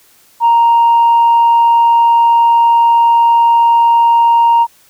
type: tone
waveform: sine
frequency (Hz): 932.3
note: A#5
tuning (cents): 0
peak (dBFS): -4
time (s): 0.4-4.67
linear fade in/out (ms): 50
effects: tanh soft clip ceiling -3 dBFS + white hiss -48 dBFS RMS until 4.89 s